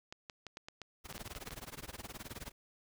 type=clicks; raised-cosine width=0.2 ms; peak=-28 dBFS; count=12; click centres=0.125 / 0.298 / 0.467 / 0.571 / 0.685 / 0.817 / 1.126 / 1.179 / 1.276 / 1.351 / 1.473 / 1.508 s
type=noise with tremolo; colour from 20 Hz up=pink; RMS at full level=-44 dBFS; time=1.04-2.52 s; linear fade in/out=20 ms; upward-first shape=sine; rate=19 Hz; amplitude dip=95%
effects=none